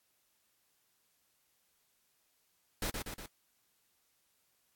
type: noise with echo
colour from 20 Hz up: pink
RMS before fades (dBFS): -35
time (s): 2.82-2.9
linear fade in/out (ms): 2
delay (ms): 120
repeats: 3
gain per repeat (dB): -4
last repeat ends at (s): 3.26
effects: white hiss -75 dBFS RMS until 4.75 s + AAC 64 kbps